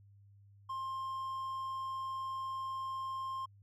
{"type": "tone", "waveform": "triangle", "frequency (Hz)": 1059, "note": "C6", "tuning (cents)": 21, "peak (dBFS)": -35, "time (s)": [0.69, 3.46], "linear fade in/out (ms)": 10, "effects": ["added 100 Hz sine -58 dBFS peak until 3.62 s"]}